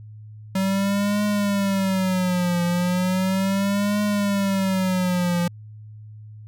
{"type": "tone with vibrato", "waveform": "square", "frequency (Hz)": 190, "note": "F#3", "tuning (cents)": 46, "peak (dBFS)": -20, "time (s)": [0.55, 5.48], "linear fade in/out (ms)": 5, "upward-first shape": "triangle", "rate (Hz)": 0.36, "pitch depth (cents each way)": 160, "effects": ["added 107 Hz sine -38 dBFS peak until 6.47 s"]}